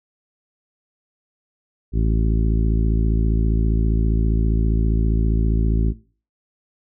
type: harmonic tone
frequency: 55 Hz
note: A1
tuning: in tune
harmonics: 1 / 2 / 3 / 4 / 5 / 6 / 7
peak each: -17 / -23 / -27 / -29 / -31 / -33 / -34 dBFS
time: 1.92-5.94 s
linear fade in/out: 50 ms
effects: noise-tail reverb RT60 0.4 s tail -19 dB re dry